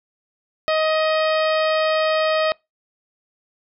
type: harmonic tone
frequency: 628 Hz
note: D#5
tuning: 16 cents sharp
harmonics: 1 / 2 / 3 / 4 / 5 / 6 / 7 / 8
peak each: -18 / -24 / -28 / -30 / -32 / -34 / -35 / -36 dBFS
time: 0.68-2.52 s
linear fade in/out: 0 ms
effects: noise-tail reverb RT60 0.2 s tail -25 dB re dry